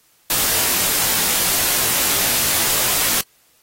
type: noise with comb filter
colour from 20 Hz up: white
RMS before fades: -18 dBFS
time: 0.3-3.21 s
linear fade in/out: 2 ms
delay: 19 ms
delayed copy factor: -1
effects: white hiss -57 dBFS RMS until 3.62 s + AAC 48 kbps